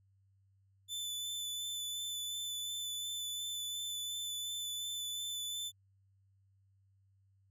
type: tone with vibrato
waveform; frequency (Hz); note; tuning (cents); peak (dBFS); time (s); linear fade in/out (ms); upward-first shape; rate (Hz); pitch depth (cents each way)
sawtooth; 3508; A7; -6; -35; 0.88-5.72; 50; sine; 2.8; 13
effects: added 97 Hz sine -67 dBFS peak until 7.5 s